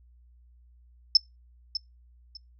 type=tone with echo; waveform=sine; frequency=5274 Hz; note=E8; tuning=in tune; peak=-13 dBFS; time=1.15-1.17 s; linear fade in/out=2 ms; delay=600 ms; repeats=2; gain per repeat=-13 dB; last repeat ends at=2.37 s; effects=noise-tail reverb RT60 0.2 s tail -25 dB re dry + added 60 Hz sine -54 dBFS peak until 2.59 s